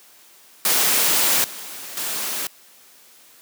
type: noise with level steps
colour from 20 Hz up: white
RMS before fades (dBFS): -18 / -35 / -26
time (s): 0.65-2.47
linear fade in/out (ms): 2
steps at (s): 1.44 / 1.97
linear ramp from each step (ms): 2
effects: white hiss -50 dBFS RMS until 3.41 s + high-pass 200 Hz 12 dB/octave